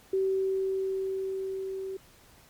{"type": "tone with level ramp", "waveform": "sine", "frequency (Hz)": 383.4, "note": "G4", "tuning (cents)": -38, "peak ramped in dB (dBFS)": [-23, -33], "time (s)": [0.13, 1.97], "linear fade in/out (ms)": 5, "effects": ["pink hiss -57 dBFS RMS until 2.49 s", "MP3 96 kbps"]}